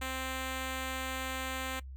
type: tone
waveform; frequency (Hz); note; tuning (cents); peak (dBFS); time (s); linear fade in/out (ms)
5% pulse; 261.6; C4; 0; -24; 0.01-1.8; 10
effects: noise-tail reverb RT60 0.1 s tail -20 dB re dry + added 66 Hz sine -42 dBFS peak until 1.96 s